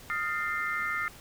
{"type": "chord", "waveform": "sine", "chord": "F dominant seventh", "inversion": "third", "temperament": "equal with one note detuned", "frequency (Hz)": [1244.5, 1396.9, 1797, 2093], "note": ["Eb6", "F6", "A6", "C7"], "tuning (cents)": [0, 0, 36, 0], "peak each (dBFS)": [-35, -34, -35, -33], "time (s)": [0.1, 1.08], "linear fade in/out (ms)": 0, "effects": ["pink hiss -50 dBFS RMS until 1.2 s"]}